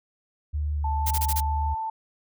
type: tone with vibrato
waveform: sine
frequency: 73.9 Hz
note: D2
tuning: 11 cents sharp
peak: -24 dBFS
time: 0.53-1.75 s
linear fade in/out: 20 ms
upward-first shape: square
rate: 2.1 Hz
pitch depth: 12 cents each way
type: tone with pitch glide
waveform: sine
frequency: 880 to 886.6 Hz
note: A5 to A5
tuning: 0 to +13 cents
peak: -27 dBFS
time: 0.84-1.9 s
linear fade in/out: 5 ms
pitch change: +13 cents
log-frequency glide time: 1.58-1.69 s
type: noise bursts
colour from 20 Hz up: blue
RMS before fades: -28 dBFS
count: 5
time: 1.06-1.406 s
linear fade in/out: 10 ms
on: 50 ms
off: 24 ms
effects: none